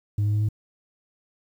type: tone with pitch steps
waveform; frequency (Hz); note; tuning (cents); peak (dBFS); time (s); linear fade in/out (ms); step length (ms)
sine; 103.2 / 104.34 / 105.49 / 106.65; G#2 / G#2 / G#2 / G#2; -10 / +9 / +28 / +46; -17; 0.18-0.488; 5; 77
effects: tanh soft clip ceiling -19 dBFS + 9-bit

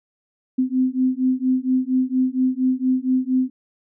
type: beating tone pair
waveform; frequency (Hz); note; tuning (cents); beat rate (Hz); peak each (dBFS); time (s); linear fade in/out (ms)
sine; 255.3 / 259.6; C4 / C4; -42 / -13; 4.3; -20; 0.58-3.5; 10
effects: none

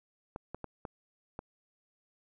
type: clicks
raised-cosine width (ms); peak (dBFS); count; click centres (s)
1; -25; 5; 0.361 / 0.546 / 0.643 / 0.852 / 1.391
effects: none

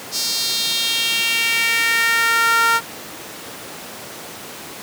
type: tone with high-pass filter sweep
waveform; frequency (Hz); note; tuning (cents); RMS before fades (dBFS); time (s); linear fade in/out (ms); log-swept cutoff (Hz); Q
sawtooth; 460.1; A#4; -23; -18; 0.11-2.81; 50; 5100 to 1200; 3.1
effects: pink hiss -33 dBFS RMS until 4.82 s + high-pass 200 Hz 12 dB/octave

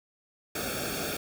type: noise with comb filter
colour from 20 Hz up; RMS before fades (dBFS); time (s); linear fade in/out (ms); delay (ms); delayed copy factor
pink; -33; 0.55-1.17; 5; 1; -0.95
effects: none

